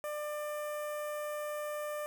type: tone with notch filter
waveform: sawtooth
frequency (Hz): 596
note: D5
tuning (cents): +25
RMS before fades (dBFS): -38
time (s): 0.04-2.06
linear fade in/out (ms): 0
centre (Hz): 4200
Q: 0.56
effects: none